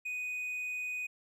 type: tone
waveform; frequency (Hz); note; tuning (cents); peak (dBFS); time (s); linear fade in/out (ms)
triangle; 2489; D#7; 0; -33; 0.05-1.07; 10
effects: none